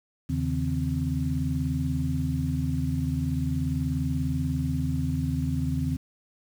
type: tone cluster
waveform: sine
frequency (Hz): 80.3 / 136.8 / 157.2 / 258.6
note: E2 / C#3 / D#3 / C4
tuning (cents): -45 / -23 / +18 / -20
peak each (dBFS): -30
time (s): 0.29-5.97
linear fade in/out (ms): 10
effects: 8-bit